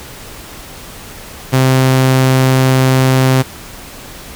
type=tone; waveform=sawtooth; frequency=130.81 Hz; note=C3; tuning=in tune; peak=-4 dBFS; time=1.52-3.43 s; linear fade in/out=20 ms; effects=pink hiss -32 dBFS RMS until 4.35 s